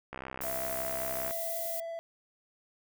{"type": "click train", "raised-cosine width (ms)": 0.5, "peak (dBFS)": -24, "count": 78, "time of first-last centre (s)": [0.13, 1.309], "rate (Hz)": 65.3}
{"type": "noise", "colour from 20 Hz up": "violet", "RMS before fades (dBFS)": -37, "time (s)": [0.41, 1.8], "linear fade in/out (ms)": 2}
{"type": "tone with vibrato", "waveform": "triangle", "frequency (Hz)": 666, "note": "E5", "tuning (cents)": 18, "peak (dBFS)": -34, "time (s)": [0.44, 1.99], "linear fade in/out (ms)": 0, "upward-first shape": "sine", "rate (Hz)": 18, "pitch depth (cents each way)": 10}
{"effects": []}